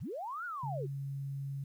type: linear two-way sweep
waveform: sine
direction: up then down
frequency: 62.3 to 1480 to 325.4 Hz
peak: -37 dBFS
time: 0-0.87 s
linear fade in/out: 20 ms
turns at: 0.45 s
type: tone with pitch glide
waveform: sine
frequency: 139.4 to 138.28 Hz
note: C#3 to C#3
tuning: +10 to -4 cents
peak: -36 dBFS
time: 0.63-1.64 s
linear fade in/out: 5 ms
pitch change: -14 cents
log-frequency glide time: 0.81-0.99 s
effects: 11-bit